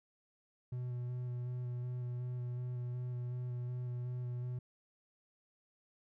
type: tone with vibrato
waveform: triangle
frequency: 123.47 Hz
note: B2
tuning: in tune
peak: -35 dBFS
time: 0.72-4.59 s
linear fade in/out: 5 ms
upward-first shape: square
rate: 2.7 Hz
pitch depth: 13 cents each way
effects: none